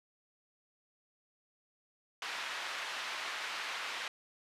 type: band-pass noise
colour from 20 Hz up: pink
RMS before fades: -40 dBFS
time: 2.22-4.08 s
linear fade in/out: 2 ms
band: 1200 to 3600 Hz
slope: 12 dB/octave
effects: resampled to 32000 Hz